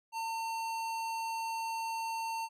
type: tone with hard clipping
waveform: sine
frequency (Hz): 905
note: A5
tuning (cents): +48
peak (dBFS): -36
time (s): 0.12-2.49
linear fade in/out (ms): 50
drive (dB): 18
effects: none